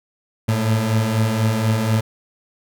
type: beating tone pair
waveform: 30% pulse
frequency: 107.5 / 111.6 Hz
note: A2 / A2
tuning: -40 / +25 cents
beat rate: 4.1 Hz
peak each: -20 / -15 dBFS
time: 0.48-2.01 s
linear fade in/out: 10 ms
effects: none